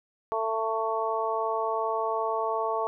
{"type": "harmonic tone", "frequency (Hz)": 222.7, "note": "A3", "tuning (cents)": 21, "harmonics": [2, 3, 4, 5], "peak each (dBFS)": [-31, -31, -31, -31], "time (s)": [0.32, 2.87], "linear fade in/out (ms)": 0, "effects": []}